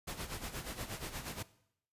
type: noise with tremolo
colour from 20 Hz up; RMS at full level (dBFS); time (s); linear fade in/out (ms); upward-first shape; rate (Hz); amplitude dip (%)
pink; -40; 0.07-1.43; 10; sine; 8.4; 70
effects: noise-tail reverb RT60 0.7 s tail -18 dB re dry + resampled to 32000 Hz